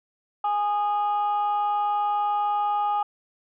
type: tone pair together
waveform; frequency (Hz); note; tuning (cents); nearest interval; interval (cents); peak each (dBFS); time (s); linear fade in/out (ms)
sine; 827 / 1234.4; G#5 / D#6; -8 / -14; perfect fifth; 694; -21 / -27; 0.44-3.03; 5
effects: tanh soft clip ceiling -17 dBFS